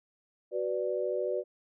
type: chord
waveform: sine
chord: B minor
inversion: second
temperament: equal with one note detuned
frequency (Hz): 374.3 / 493.9 / 587.3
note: F#4 / B4 / D5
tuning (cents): +20 / 0 / 0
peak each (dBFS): -33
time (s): 0.51-1.44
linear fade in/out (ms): 50
effects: none